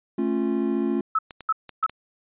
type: chord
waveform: triangle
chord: A augmented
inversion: none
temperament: equal with one note detuned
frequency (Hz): 220 / 274.3 / 349.2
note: A3 / C#4 / E#4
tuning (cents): 0 / -18 / 0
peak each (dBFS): -24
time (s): 0.18-1.01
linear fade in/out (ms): 5
type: tone bursts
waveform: sine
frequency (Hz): 1300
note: E6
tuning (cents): -24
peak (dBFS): -18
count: 3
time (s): 1.15-1.864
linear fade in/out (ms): 5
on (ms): 38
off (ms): 300
type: clicks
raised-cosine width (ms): 0.2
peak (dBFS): -21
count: 5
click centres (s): 1.308 / 1.407 / 1.693 / 1.838 / 1.896
effects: resampled to 8000 Hz